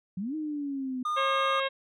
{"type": "exponential two-way sweep", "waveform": "sine", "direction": "up then down", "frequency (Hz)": [174.9, 315, 249.9], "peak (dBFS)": -30, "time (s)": [0.17, 1.03], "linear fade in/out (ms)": 5, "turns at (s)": 0.35}
{"type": "tone", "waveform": "triangle", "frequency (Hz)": 1218, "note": "D#6", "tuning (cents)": -37, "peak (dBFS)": -25, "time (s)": [1.05, 1.6], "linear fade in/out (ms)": 5}
{"type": "harmonic tone", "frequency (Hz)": 540, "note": "C#5", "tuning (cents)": -45, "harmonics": [1, 2, 3, 4, 5, 6, 7], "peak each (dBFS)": [-30, -33, -35, -36, -37, -38, -38], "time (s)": [1.16, 1.69], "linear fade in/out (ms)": 20}
{"effects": []}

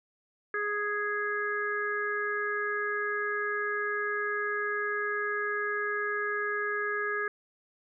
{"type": "harmonic tone", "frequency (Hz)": 415.3, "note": "G#4", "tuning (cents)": 0, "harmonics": [1, 3, 4, 5], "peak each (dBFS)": [-34, -35, -31, -42], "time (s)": [0.54, 7.28], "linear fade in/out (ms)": 2, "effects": []}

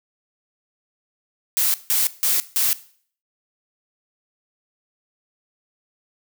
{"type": "noise bursts", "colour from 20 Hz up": "blue", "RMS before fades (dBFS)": -19, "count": 4, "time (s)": [1.57, 2.73], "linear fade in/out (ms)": 0, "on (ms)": 170, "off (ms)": 160, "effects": ["noise-tail reverb RT60 0.5 s tail -17 dB re dry"]}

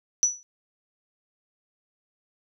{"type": "tone with exponential decay", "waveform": "sine", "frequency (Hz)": 5920, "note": "F#8", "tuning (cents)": 0, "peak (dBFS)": -14, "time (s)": [0.23, 0.43], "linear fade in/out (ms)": 0, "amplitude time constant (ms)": 43, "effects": []}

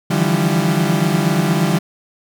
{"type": "tone cluster", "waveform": "35% pulse", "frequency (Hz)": [148.4, 164.7, 173.2, 197], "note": ["D3", "E3", "F3", "G3"], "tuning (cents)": [18, -1, -14, 9], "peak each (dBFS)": -18, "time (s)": [0.1, 1.79], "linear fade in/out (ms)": 10, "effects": []}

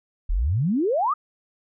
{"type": "exponential sweep", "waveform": "sine", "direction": "up", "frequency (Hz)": [34.65, 1295], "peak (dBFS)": -19, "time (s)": [0.29, 1.14], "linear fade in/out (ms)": 10, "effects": []}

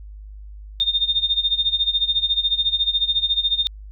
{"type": "tone with tremolo", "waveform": "sine", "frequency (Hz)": 3649, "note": "A#7", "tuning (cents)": -38, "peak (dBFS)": -14, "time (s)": [0.8, 3.67], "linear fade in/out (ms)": 0, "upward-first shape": "sine", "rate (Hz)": 14, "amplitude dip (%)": 85, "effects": ["added 51 Hz sine -35 dBFS peak until 3.91 s"]}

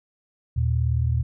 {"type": "tone pair together", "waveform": "sine", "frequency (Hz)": [79.62, 118.4], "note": ["D#2", "A#2"], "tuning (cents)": [40, 27], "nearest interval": "perfect fifth", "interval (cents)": 687, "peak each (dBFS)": -22, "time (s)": [0.56, 1.23], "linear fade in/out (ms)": 10, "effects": []}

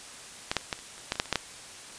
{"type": "clicks", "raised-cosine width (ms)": 0.2, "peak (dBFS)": [-9, -7, -30, -11, -28, -28, -9, -21, -6, -24, -7, -7], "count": 12, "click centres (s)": [0.515, 0.567, 0.611, 0.728, 0.79, 0.98, 1.121, 1.156, 1.199, 1.257, 1.327, 1.357], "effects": ["white hiss -45 dBFS RMS until 1.98 s", "resampled to 22050 Hz"]}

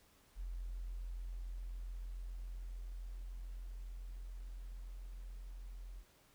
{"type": "tone with level ramp", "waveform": "sine", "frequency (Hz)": 43.52, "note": "F1", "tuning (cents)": -5, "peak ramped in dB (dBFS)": [-40, -46], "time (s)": [0.35, 6.04], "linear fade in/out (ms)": 50, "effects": ["pink hiss -68 dBFS RMS until 6.34 s"]}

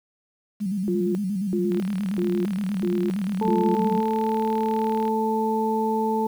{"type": "tone with vibrato", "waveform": "sine", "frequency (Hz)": 196, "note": "G3", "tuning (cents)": 0, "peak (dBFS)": -23, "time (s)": [0.6, 4.01], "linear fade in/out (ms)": 20, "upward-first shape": "square", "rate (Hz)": 8.6, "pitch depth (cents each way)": 97}
{"type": "tone bursts", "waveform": "sine", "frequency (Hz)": 351, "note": "F4", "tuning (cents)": 9, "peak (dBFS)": -23, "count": 5, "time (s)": [0.88, 3.75], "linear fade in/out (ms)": 0, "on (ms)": 270, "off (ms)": 380}
{"type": "click train", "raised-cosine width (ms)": 0.3, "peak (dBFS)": -23, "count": 129, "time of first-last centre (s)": [1.72, 5.08], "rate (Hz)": 38.1}
{"type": "harmonic tone", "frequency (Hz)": 220, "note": "A3", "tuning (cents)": 0, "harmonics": [1, 2, 4], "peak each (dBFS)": [-25, -25, -25], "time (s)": [3.41, 6.27], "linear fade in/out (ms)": 5}
{"effects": ["8-bit"]}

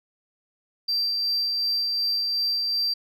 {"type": "tone with tremolo", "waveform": "sine", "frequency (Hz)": 4699, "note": "D8", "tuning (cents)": 0, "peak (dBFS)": -19, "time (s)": [0.88, 2.94], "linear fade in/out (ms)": 10, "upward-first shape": "sine", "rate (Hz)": 2.7, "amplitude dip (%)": 30, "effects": ["tanh soft clip ceiling -20 dBFS"]}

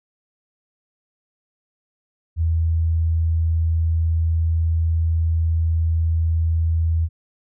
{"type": "tone", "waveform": "sine", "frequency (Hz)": 81.8, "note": "E2", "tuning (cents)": -13, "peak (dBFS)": -16, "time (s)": [2.36, 7.09], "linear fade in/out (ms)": 50, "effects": []}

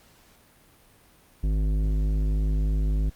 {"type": "tone with tanh clipping", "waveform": "sine", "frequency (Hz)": 51.7, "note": "G#1", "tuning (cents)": -7, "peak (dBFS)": -23, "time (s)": [1.43, 3.1], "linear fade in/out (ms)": 10, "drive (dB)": 13, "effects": ["pink hiss -57 dBFS RMS until 3.15 s", "Opus 48 kbps"]}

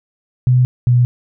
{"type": "tone pair in turn", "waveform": "sine", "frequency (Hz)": [125.8, 122.64], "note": ["B2", "B2"], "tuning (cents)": [32, -12], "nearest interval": "unison", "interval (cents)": 44, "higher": "first", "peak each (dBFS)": -8, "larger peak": "neither", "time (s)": [[0.47, 0.65], [0.87, 1.05]], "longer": "neither", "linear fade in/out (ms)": 0, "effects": []}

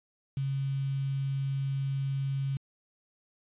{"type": "tone with quantisation", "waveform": "sine", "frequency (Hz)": 136.5, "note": "C#3", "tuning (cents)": -26, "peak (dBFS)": -28, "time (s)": [0.37, 2.57], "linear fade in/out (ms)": 2, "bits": 8, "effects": ["resampled to 8000 Hz"]}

